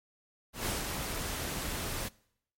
pink noise with ADSR envelope, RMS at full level -32 dBFS, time 0.53-2.09 s, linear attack 140 ms, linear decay 160 ms, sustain -4 dB, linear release 18 ms, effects noise-tail reverb RT60 0.7 s tail -23 dB re dry + MP3 64 kbps

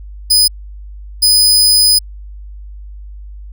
sawtooth tone bursts at uneven times, 5000 Hz, D#8, 8 cents sharp, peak -4 dBFS, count 2, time 0.3-0.48 / 1.22-1.99 s, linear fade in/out 10 ms, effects added 50 Hz sine -28 dBFS peak until 3.52 s

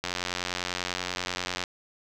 click train, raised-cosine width 0.2 ms, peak -12 dBFS, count 145, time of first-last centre 0.04-1.638 s, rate 90.1 Hz, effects none

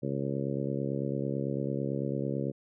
harmonic tone, 69 Hz, C#2, 7 cents flat, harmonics 2 / 3 / 4 / 5 / 6 / 7 / 8, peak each -34 / -36 / -37 / -38 / -39 / -39 / -40 dBFS, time 0.02-2.52 s, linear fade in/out 20 ms, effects none

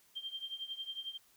sine tone with tremolo, 3168 Hz, G7, 18 cents sharp, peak -36 dBFS, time 0.15-1.18 s, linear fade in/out 20 ms, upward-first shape triangle, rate 11 Hz, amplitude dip 90%, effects white hiss -67 dBFS RMS until 1.36 s

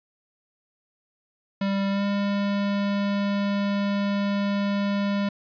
square tone with pitch glide, 197.1 to 201.1 Hz, G3 to G3, +10 to +44 cents, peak -23 dBFS, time 1.61-5.29 s, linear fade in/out 5 ms, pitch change +34 cents, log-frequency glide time 1.9-2.04 s, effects resampled to 11025 Hz + 9-bit

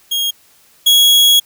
40% pulse tone pair in turn, 3266 / 3327 Hz, G#7 / G#7, -30 / +2 cents, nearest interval unison, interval 32 cents, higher second, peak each -14 / -6 dBFS, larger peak second, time 0.11-0.31 / 0.86-1.4 s, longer second, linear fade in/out 10 ms, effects white hiss -50 dBFS RMS until 1.45 s

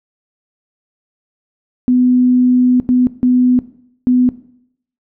sine tone bursts at uneven times, 250 Hz, B3, 21 cents sharp, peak -8 dBFS, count 4, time 1.88-2.8 / 2.89-3.07 / 3.23-3.59 / 4.07-4.29 s, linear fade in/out 0 ms, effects noise-tail reverb RT60 0.7 s tail -17 dB re dry

